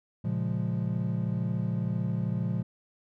triangle chord, Bb minor seventh, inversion none, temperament equal, 116.54 / 138.59 / 174.61 / 207.7 Hz, Bb2 / Db3 / F3 / Ab3, 0 / 0 / 0 / 0 cents, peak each -29 / -33 / -29 / -34 dBFS, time 0.24-2.63 s, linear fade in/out 10 ms, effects none

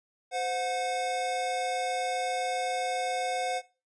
square tone pair together, 516 / 727.9 Hz, C5 / F#5, -24 / -29 cents, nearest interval tritone, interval 595 cents, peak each -35 / -30 dBFS, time 0.31-3.62 s, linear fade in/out 50 ms, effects noise-tail reverb RT60 0.3 s tail -18 dB re dry + resampled to 22050 Hz

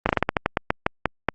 slowing click train, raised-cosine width 0.5 ms, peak -3 dBFS, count 13, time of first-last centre 0.06-1.287 s, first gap 31 ms, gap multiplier 1.2, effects Opus 32 kbps

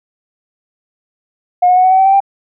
sine tone with pitch steps, 718 / 727.6 / 737.3 / 747.2 / 757.2 / 767.3 / 777.6 / 788 Hz, F5 / F#5 / F#5 / F#5 / F#5 / G5 / G5 / G5, +48 / -29 / -6 / +17 / +40 / -37 / -14 / +9 cents, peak -5 dBFS, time 1.62-2.204 s, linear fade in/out 10 ms, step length 73 ms, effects tanh soft clip ceiling -1 dBFS

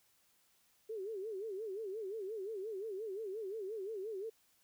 sine tone with vibrato, 411.6 Hz, G#4, 16 cents flat, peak -39 dBFS, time 0.89-4.3 s, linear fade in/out 10 ms, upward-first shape sine, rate 5.7 Hz, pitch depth 170 cents each way, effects white hiss -72 dBFS RMS until 4.63 s

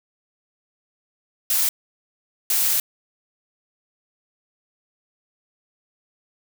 blue noise bursts at uneven times, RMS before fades -20 dBFS, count 2, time 1.5-1.69 / 2.5-2.8 s, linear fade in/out 2 ms, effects none

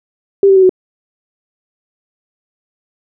sine tone with pitch steps, 395.2 / 386.8 / 378.7 / 370.7 Hz, G4 / G4 / F#4 / F#4, +14 / -23 / +40 / +3 cents, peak -4 dBFS, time 0.43-0.694 s, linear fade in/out 2 ms, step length 66 ms, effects none

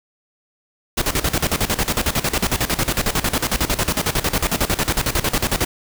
pink noise with tremolo, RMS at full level -18 dBFS, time 0.97-5.65 s, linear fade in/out 10 ms, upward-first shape square, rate 11 Hz, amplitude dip 80%, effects none

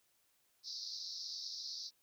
white band-pass noise, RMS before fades -45 dBFS, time 0.63-1.91 s, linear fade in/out 50 ms, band 4000 to 5600 Hz, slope 96 dB/octave, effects white hiss -75 dBFS RMS until 2.02 s

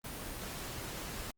pink noise, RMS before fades -42 dBFS, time 0.04-1.31 s, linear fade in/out 5 ms, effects Opus 24 kbps

